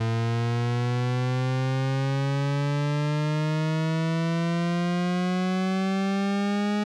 40% pulse exponential sweep, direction up, 112.8 to 208.8 Hz, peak -22 dBFS, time 0-6.84 s, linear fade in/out 10 ms, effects low-pass 5000 Hz 12 dB/octave

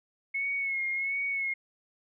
sine tone with vibrato, 2185 Hz, C#7, 26 cents flat, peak -28 dBFS, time 0.34-1.54 s, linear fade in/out 10 ms, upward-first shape sine, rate 1.4 Hz, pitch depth 42 cents each way, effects none

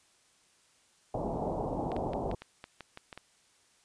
white low-pass noise, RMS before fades -34 dBFS, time 1.14-2.35 s, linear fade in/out 5 ms, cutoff 860 Hz, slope 48 dB/octave
clicks, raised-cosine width 0.3 ms, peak -27 dBFS, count 10, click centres 1.918 / 1.965 / 2.134 / 2.314 / 2.42 / 2.641 / 2.807 / 2.974 / 3.128 / 3.176 s
effects white hiss -66 dBFS RMS until 3.84 s + resampled to 22050 Hz

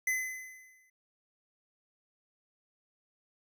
square tone with exponential decay, 2031 Hz, B6, 48 cents sharp, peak -27 dBFS, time 0.07-0.9 s, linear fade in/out 5 ms, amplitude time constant 180 ms, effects none

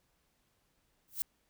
violet noise with exponential growth, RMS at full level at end -30 dBFS, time 1.08-1.22 s, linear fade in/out 0 ms, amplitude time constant 29 ms, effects pink hiss -75 dBFS RMS until 1.49 s

